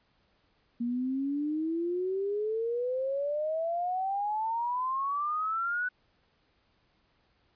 sine exponential sweep, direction up, 234.4 to 1500 Hz, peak -28 dBFS, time 0.8-5.89 s, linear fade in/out 10 ms, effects pink hiss -70 dBFS RMS until 7.55 s + resampled to 11025 Hz

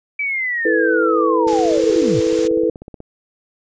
sine linear sweep, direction down, 2317 to 92.5 Hz, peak -18 dBFS, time 0.19-2.2 s, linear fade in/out 5 ms
sine chord, E suspended fourth, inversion none, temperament equal, 329.6 / 440 / 493.9 Hz, E4 / A4 / B4, 0 / 0 / 0 cents, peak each -18 dBFS, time 0.65-2.7 s, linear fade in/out 5 ms
click train, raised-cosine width 2 ms, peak -21 dBFS, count 26, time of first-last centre 1.47-3.004 s, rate 16.3 Hz
white noise, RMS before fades -29 dBFS, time 1.47-2.48 s, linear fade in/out 10 ms
effects resampled to 16000 Hz

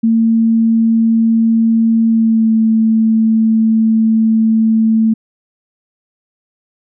sine tone with pitch glide, 226.3 to 222.2 Hz, A3 to A3, +49 to +17 cents, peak -8 dBFS, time 0.03-5.14 s, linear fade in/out 10 ms, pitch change -32 cents, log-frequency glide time 2.07-2.52 s, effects none

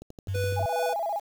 click train, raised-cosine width 2 ms, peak -29 dBFS, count 8, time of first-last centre 0.02-0.608 s, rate 11.9 Hz
sine tone, 96.6 Hz, G2, 25 cents flat, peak -27 dBFS, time 0.28-0.66 s, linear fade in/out 5 ms
square tone with tremolo, 493.9 Hz, B4, in tune, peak -28 dBFS, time 0.34-0.94 s, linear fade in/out 10 ms, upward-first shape sine, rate 2.5 Hz, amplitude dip 65%
sine tone with vibrato, 740 Hz, F#5, in tune, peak -26 dBFS, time 0.56-1.2 s, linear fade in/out 20 ms, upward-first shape square, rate 15 Hz, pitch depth 180 cents each way
effects 8-bit

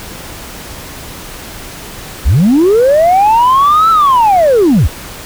sine linear two-way sweep, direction up then down, 46.03 to 1340 to 46.03 Hz, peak -3 dBFS, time 2.25-4.88 s, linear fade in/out 20 ms, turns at 3.9 s, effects tanh soft clip ceiling -3 dBFS + pink hiss -28 dBFS RMS until 5.25 s

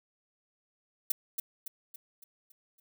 violet noise with echo, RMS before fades -27 dBFS, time 1.1-1.12 s, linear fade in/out 5 ms, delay 280 ms, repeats 6, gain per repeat -6 dB, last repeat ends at 2.8 s, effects none

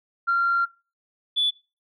sine tone pair in turn, 1381 / 3458 Hz, F6 / A7, -20 / -31 cents, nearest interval octave + major third, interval 1589 cents, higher second, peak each -17 / -18 dBFS, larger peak first, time 0.27-0.66 / 1.36-1.51 s, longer first, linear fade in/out 20 ms, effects noise-tail reverb RT60 0.3 s tail -20 dB re dry + tanh soft clip ceiling -14 dBFS

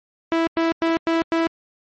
sawtooth tone bursts, 329.6 Hz, E4, in tune, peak -13 dBFS, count 5, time 0.32-1.47 s, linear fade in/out 0 ms, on 150 ms, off 100 ms, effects low-pass 3000 Hz 12 dB/octave + MP3 32 kbps

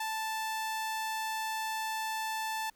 sawtooth tone, 880 Hz, A5, in tune, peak -29 dBFS, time 0-2.7 s, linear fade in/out 5 ms, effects pink hiss -68 dBFS RMS until 2.75 s

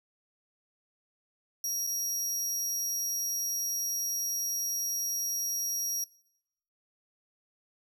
sawtooth tone with dropouts, 5670 Hz, F8, 25 cents sharp, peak -28 dBFS, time 1.64-6.04 s, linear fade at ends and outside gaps 2 ms, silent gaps 1.868-1.872 s, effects noise-tail reverb RT60 0.8 s tail -21 dB re dry

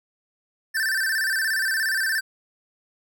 square tone with vibrato, 1661.2 Hz, G#6, in tune, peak -22 dBFS, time 0.74-2.21 s, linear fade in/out 20 ms, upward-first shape square, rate 17 Hz, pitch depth 110 cents each way, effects none

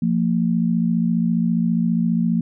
sine tone pair together, 173.9 / 228.7 Hz, F3 / A#3, -7 / -33 cents, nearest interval perfect fourth, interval 474 cents, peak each -19 dBFS, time 0.02-2.41 s, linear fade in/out 5 ms, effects none

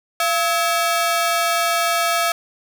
sawtooth ring-modulated tone, 987.8 Hz, B5, in tune, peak -10 dBFS, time 0.2-2.32 s, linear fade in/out 2 ms, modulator 304 Hz, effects none

